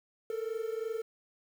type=tone pair together; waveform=triangle; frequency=440 / 462.9 Hz; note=A4 / A#4; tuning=0 / -12 cents; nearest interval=minor second; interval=88 cents; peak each=-33 / -35 dBFS; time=0.3-1.02 s; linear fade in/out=2 ms; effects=9-bit